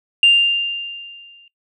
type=tone with exponential decay; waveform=sine; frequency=2794 Hz; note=F7; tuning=in tune; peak=-5 dBFS; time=0.23-1.48 s; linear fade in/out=2 ms; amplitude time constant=270 ms; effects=noise-tail reverb RT60 0.1 s tail -20 dB re dry + tanh soft clip ceiling -3 dBFS